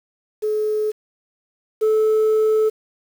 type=tone pair in turn; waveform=sine; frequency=427.5 / 434.7 Hz; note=A4 / A4; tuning=-50 / -21 cents; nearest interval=unison; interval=29 cents; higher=second; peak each=-17 / -11 dBFS; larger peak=second; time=0.42-0.92 / 1.81-2.7 s; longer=second; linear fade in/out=20 ms; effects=tanh soft clip ceiling -13 dBFS + 7-bit